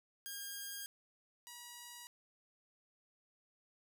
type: tone pair in turn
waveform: 5% pulse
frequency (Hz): 1619 / 962.7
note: G#6 / B5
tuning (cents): -45 / -45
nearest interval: major sixth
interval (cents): 900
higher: first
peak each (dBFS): -32 / -38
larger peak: first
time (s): 0.26-0.86 / 1.47-2.07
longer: neither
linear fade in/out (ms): 0
effects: none